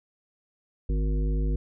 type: harmonic tone with a mistuned harmonic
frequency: 51.4 Hz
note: G#1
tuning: 17 cents flat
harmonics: 1 / 3 / 5 / 7 / 9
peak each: -23 / -33 / -37 / -40 / -42 dBFS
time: 0.89-1.56 s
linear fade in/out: 5 ms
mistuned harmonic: 9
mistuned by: +20 cents
effects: none